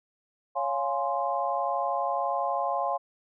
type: chord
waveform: sine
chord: Db major seventh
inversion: none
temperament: equal with one note detuned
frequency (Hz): 556.6 / 698.5 / 830.6 / 1046.5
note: Db5 / F5 / Ab5 / C6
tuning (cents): +7 / 0 / 0 / 0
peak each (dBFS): -32 / -30 / -31 / -31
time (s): 0.55-2.98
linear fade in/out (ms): 20
effects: none